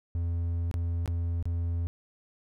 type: tone with dropouts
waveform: triangle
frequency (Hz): 85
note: F2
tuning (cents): -46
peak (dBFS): -25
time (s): 0.15-1.87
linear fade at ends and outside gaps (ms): 0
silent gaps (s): 0.713-0.741 / 1.059-1.077 / 1.426-1.455
effects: none